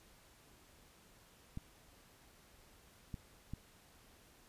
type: clicks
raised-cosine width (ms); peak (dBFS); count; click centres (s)
5; -30; 3; 1.574 / 3.142 / 3.536
effects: pink hiss -64 dBFS RMS until 4.48 s + resampled to 32000 Hz